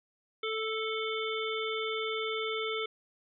harmonic tone, 440 Hz, A4, in tune, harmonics 1 / 3 / 5 / 7 / 8, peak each -34 / -38 / -38 / -41 / -40 dBFS, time 0.43-2.86 s, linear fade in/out 5 ms, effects none

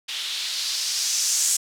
violet noise with low-pass filter sweep, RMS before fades -25 dBFS, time 0.08-1.57 s, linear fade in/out 10 ms, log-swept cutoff 3200 to 7400 Hz, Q 2.3, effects none

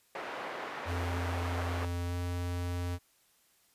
pink band-pass noise, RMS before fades -40 dBFS, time 0.15-1.85 s, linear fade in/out 2 ms, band 470 to 1900 Hz, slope 12 dB/octave
square tone with pitch glide, 87.3 to 88.21 Hz, F2 to F2, 0 to +18 cents, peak -33 dBFS, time 0.85-2.99 s, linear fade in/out 50 ms, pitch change +18 cents, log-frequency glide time 2.06-2.14 s
effects white hiss -68 dBFS RMS until 3.74 s + resampled to 32000 Hz

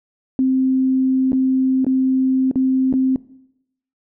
sine tone with dropouts, 261.6 Hz, C4, in tune, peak -13 dBFS, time 0.39-3.16 s, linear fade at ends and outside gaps 1 ms, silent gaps 1.32-1.33 / 1.846-1.866 / 2.513-2.557 / 2.927-2.938 s, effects noise-tail reverb RT60 0.8 s tail -19 dB re dry

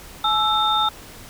sine tone cluster, 853 / 1323 / 3635 Hz, G#5 / E6 / A#7, +46 / +6 / -44 cents, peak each -21 dBFS, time 0.24-0.89 s, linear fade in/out 5 ms, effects pink hiss -41 dBFS RMS until 1.29 s

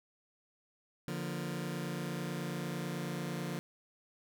sawtooth chord, Bb major, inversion first, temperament just, 145.68 / 174.81 / 233.1 Hz, D3 / F3 / Bb3, -14 / +2 / 0 cents, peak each -36 / -35 / -40 dBFS, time 1.08-3.59 s, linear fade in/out 0 ms, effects none

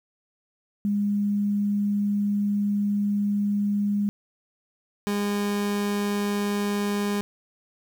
sine / 30% pulse tone pair in turn, 204.2 / 204.2 Hz, G#3 / G#3, -29 / -29 cents, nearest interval unison, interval 0 cents, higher neither, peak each -21 dBFS, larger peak neither, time 0.85-4.09 / 5.07-7.21 s, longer first, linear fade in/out 0 ms, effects 9-bit

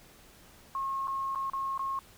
sine tone with dropouts, 1082 Hz, C#6, 42 cents flat, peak -30 dBFS, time 0.75-1.99 s, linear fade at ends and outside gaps 1 ms, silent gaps 1.073-1.08 / 1.349-1.357 / 1.499-1.534 / 1.777-1.793 s, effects pink hiss -56 dBFS RMS until 2.17 s

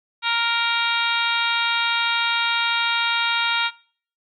harmonic tone, 466.2 Hz, A#4, in tune, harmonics 2 / 3 / 4 / 5 / 6 / 7 / 8 / 9, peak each -26 / -25 / -32 / -26 / -29 / -30 / -26 / -36 dBFS, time 0.22-3.71 s, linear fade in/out 50 ms, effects noise-tail reverb RT60 0.5 s tail -21 dB re dry + AAC 64 kbps

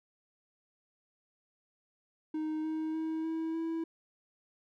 triangle tone with pitch steps, 311.1 / 315.1 / 319.1 / 323.2 / 327.3 Hz, D#4 / D#4 / D#4 / E4 / E4, 0 / +22 / +44 / -34 / -12 cents, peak -30 dBFS, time 2.34-3.84 s, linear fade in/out 5 ms, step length 300 ms, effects none

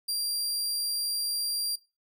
sawtooth tone, 4751 Hz, D8, 19 cents sharp, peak -25 dBFS, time 0.08-1.76 s, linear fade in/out 10 ms, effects noise-tail reverb RT60 0.3 s tail -23 dB re dry

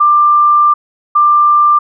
sine tone pair in turn, 1187 / 1187 Hz, D6 / D6, +18 / +18 cents, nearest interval unison, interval 0 cents, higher neither, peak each -5 dBFS, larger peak neither, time 0-0.74 / 1.15-1.79 s, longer first, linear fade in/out 10 ms, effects none

